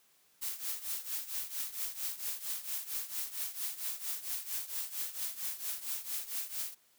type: noise with tremolo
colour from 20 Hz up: blue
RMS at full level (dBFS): -35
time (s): 0.41-6.75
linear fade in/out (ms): 20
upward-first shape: triangle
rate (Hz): 4.4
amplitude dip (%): 85
effects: white hiss -68 dBFS RMS until 6.98 s + high-pass 100 Hz 12 dB/octave